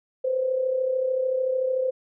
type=tone with amplitude modulation; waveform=sine; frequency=517 Hz; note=C5; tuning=21 cents flat; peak=-19 dBFS; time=0.24-1.91 s; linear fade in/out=10 ms; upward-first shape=sine; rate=33.5 Hz; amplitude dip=55%; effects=none